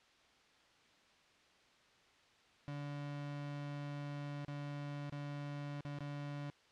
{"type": "tone with dropouts", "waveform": "35% pulse", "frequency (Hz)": 144.3, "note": "D3", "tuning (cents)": -30, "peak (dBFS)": -40, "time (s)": [2.68, 6.5], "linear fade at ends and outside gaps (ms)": 0, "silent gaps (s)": [[4.448, 4.482], [5.098, 5.123], [5.807, 5.85], [5.987, 6.006]], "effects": ["white hiss -67 dBFS RMS until 6.71 s", "low-pass 4000 Hz 12 dB/octave"]}